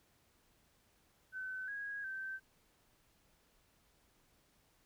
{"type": "tone with pitch steps", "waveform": "sine", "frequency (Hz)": [1521, 1648, 1552], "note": ["F#6", "G#6", "G6"], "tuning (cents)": [47, -14, -18], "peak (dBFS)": -40, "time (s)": [1.32, 2.4], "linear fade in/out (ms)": 50, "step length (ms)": 360, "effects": ["pink hiss -72 dBFS RMS until 4.85 s"]}